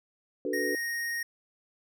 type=chord; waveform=sine; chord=B minor seventh; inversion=first; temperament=equal with one note detuned; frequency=291.8 / 370 / 440 / 493.9 Hz; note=D4 / F#4 / A4 / B4; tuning=-11 / 0 / 0 / 0 cents; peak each=-34 dBFS; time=0.45-0.75 s; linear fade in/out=2 ms
type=tone; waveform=square; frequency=1864.7 Hz; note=A#6; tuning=in tune; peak=-31 dBFS; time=0.53-1.23 s; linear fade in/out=5 ms
effects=none